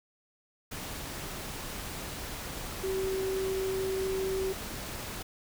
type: tone in noise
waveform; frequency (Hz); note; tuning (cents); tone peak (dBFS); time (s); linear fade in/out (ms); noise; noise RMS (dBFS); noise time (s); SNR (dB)
sine; 381.8; G4; -46; -29; 2.83-4.53; 10; pink; -39; 0.71-5.23; +7
effects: none